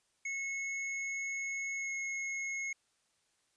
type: tone with pitch glide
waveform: square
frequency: 2186 to 2171 Hz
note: C#7 to C#7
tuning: -25 to -37 cents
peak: -36 dBFS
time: 0.25-2.73 s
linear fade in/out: 5 ms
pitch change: -12 cents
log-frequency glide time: 1.76-1.9 s
effects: white hiss -75 dBFS RMS until 3.56 s + resampled to 22050 Hz